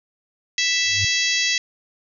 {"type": "harmonic tone", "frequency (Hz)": 659.3, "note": "E5", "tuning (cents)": 0, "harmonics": [3, 4, 5, 6, 7, 8, 9, 10], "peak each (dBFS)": [-24, -25, -26, -27, -27, -28, -29, -29], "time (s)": [0.58, 1.58], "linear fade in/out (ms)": 2}
{"type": "tone with exponential growth", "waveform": "sine", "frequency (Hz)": 98.4, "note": "G2", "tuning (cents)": 7, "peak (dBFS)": -21, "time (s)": [0.8, 1.05], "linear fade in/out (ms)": 5, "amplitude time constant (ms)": 54}
{"effects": []}